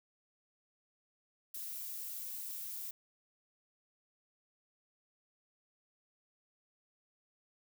violet noise, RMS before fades -43 dBFS, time 1.54-2.91 s, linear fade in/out 5 ms, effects none

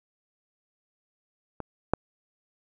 clicks, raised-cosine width 1 ms, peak -20 / -7 dBFS, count 2, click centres 1.603 / 1.936 s, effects none

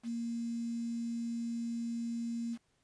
sine tone with quantisation, 233.1 Hz, A#3, in tune, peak -34 dBFS, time 0.03-2.58 s, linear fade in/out 50 ms, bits 9, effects pink hiss -75 dBFS RMS until 2.83 s + resampled to 22050 Hz

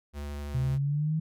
square tone with vibrato, 72.3 Hz, D2, 27 cents flat, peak -35 dBFS, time 0.13-0.79 s, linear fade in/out 50 ms, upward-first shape triangle, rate 12 Hz, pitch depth 14 cents each way
sine exponential sweep, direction up, 126.5 to 160.3 Hz, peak -25 dBFS, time 0.54-1.2 s, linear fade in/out 10 ms
effects none

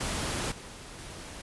pink noise with level steps, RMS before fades -32 / -45 / -43 dBFS, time 0-1.42 s, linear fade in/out 10 ms, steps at 0.51 / 0.98 s, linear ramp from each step 10 ms, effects resampled to 24000 Hz

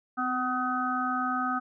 harmonic tone with a mistuned harmonic, 251.9 Hz, B3, 34 cents sharp, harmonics 1 / 3 / 5 / 6, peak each -32 / -33 / -29 / -35 dBFS, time 0.17-1.6 s, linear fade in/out 20 ms, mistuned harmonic 1, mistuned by +22 cents, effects none

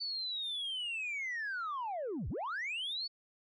sine linear two-way sweep, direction down then up, 4543 to 49.09 to 4543 Hz, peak -33 dBFS, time 0-3.08 s, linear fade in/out 20 ms, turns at 2.29 s, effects tanh soft clip ceiling -33 dBFS + MP3 48 kbps

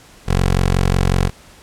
15% pulse tone, 45.45 Hz, F#1, 30 cents flat, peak -7 dBFS, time 0.26-1.31 s, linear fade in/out 50 ms, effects pink hiss -45 dBFS RMS until 1.62 s + low-pass 11000 Hz 12 dB/octave

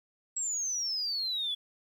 sine exponential sweep, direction down, 7750 to 3371 Hz, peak -29 dBFS, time 0.36-1.55 s, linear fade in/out 10 ms, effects tanh soft clip ceiling -25 dBFS + 10-bit

